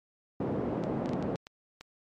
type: band-pass noise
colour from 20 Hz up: pink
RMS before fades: -32 dBFS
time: 0.4-1.36 s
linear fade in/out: 5 ms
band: 180 to 510 Hz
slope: 12 dB/octave
type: clicks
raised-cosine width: 0.2 ms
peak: -27 dBFS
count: 8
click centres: 0.838 / 1.059 / 1.092 / 1.134 / 1.226 / 1.358 / 1.469 / 1.81 s
effects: MP3 64 kbps